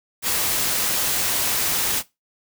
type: noise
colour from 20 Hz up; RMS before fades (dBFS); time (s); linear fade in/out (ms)
white; -22; 0.22-2.03; 50
effects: noise-tail reverb RT60 0.2 s tail -18 dB re dry